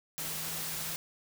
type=tone in noise; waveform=sine; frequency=161.3 Hz; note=E3; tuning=37 cents flat; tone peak=-48 dBFS; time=0.18-0.96 s; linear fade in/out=0 ms; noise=white; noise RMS=-37 dBFS; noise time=0.18-0.96 s; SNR=-14 dB; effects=none